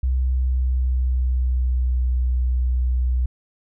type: tone with pitch glide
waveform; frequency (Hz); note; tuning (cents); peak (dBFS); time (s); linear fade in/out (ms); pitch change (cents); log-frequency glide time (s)
sine; 64 to 62.29; C2 to B1; -38 to +15; -17; 0.03-3.26; 5; -47; 0.2-2.09
effects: none